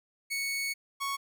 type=tone pair in turn; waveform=sawtooth; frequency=2217 / 1108.5 Hz; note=C#7 / C#6; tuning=0 / 0 cents; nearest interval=octave; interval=1200 cents; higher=first; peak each=-27 dBFS; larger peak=neither; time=0.3-0.74 / 1-1.17 s; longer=first; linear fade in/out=20 ms; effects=none